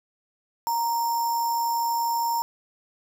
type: tone with sample-and-hold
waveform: sine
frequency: 932.3 Hz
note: A#5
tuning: in tune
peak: -22 dBFS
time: 0.67-2.42 s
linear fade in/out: 0 ms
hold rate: 6300 Hz
effects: none